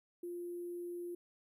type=tone with sample-and-hold; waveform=sine; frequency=349.2 Hz; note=F4; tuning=in tune; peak=-40 dBFS; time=0.23-1.15 s; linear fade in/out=5 ms; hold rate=11025 Hz; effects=none